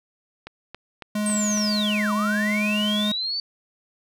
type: click train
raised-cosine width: 0.3 ms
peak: -20 dBFS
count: 5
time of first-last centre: 0.47-1.575 s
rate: 3.62 Hz
type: tone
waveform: square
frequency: 210 Hz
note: G#3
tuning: 19 cents sharp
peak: -23 dBFS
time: 1.15-3.12 s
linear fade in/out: 5 ms
type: linear two-way sweep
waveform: sine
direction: down then up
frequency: 8620 to 976 to 4599 Hz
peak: -24 dBFS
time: 1.26-3.4 s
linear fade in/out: 2 ms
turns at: 2.13 s
effects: none